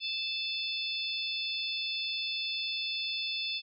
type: harmonic tone with a mistuned harmonic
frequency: 878 Hz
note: A5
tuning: 4 cents flat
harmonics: 3 / 4 / 5 / 6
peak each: -37 / -35 / -39 / -40 dBFS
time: 0-3.62 s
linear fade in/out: 50 ms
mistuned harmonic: 6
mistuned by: -60 cents
effects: none